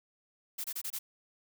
blue noise bursts, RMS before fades -37 dBFS, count 5, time 0.58-0.99 s, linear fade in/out 10 ms, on 62 ms, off 25 ms, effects none

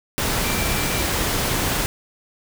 sine tone in noise, 2349 Hz, D7, in tune, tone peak -31 dBFS, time 0.44-1.02 s, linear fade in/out 0 ms, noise pink, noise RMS -22 dBFS, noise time 0.18-1.86 s, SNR -12 dB, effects none

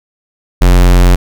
square tone, 44.78 Hz, F1, 44 cents sharp, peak -4 dBFS, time 0.61-1.16 s, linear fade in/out 10 ms, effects none

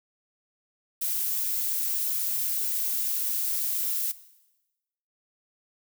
violet noise, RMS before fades -28 dBFS, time 1.01-4.12 s, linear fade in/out 10 ms, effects noise-tail reverb RT60 1.0 s tail -17 dB re dry

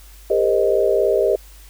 sine chord, C minor seventh, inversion second, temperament equal with one note detuned, 402.3 / 466.2 / 523.3 / 622.3 Hz, G4 / Bb4 / C5 / Eb5, +45 / 0 / 0 / 0 cents, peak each -18 / -21 / -21 / -19 dBFS, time 0.3-1.36 s, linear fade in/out 5 ms, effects added 50 Hz sine -41 dBFS peak until 1.69 s + white hiss -48 dBFS RMS until 1.69 s

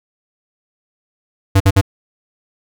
square tone bursts, 97 Hz, G2, 18 cents flat, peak -8 dBFS, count 3, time 1.55-1.813 s, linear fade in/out 10 ms, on 53 ms, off 52 ms, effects none

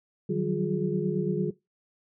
sine tone cluster, 152.9 / 181.5 / 190.4 / 358.8 / 418.6 Hz, D#3 / F#3 / F#3 / F4 / G#4, -30 / -33 / +50 / +47 / +14 cents, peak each -31 dBFS, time 0.29-1.51 s, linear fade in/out 10 ms, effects noise-tail reverb RT60 0.2 s tail -19 dB re dry

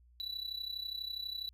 triangle tone with amplitude modulation, 3951 Hz, B7, in tune, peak -33 dBFS, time 0.2-1.49 s, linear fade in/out 0 ms, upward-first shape sine, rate 32.2 Hz, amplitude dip 80%, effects added 60 Hz sine -60 dBFS peak until 1.53 s

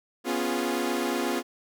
sawtooth chord, C# dominant seventh, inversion third, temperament equal with one note detuned, 246.9 / 275.1 / 349.2 / 415.3 Hz, B3 / C#4 / E#4 / G#4, 0 / -13 / 0 / 0 cents, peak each -27 / -28 / -26 / -30 dBFS, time 0.24-1.43 s, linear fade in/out 50 ms, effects none

